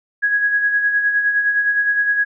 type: tone with tremolo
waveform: sine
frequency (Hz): 1661.2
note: G#6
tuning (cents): 0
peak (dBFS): -12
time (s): 0.22-2.25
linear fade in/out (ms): 20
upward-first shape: sine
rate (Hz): 9.7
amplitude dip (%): 50
effects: none